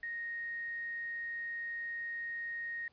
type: tone with quantisation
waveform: sine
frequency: 1864.7 Hz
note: A#6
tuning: in tune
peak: -37 dBFS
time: 0.03-2.88 s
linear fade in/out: 2 ms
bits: 10
effects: pink hiss -70 dBFS RMS until 2.92 s + resampled to 11025 Hz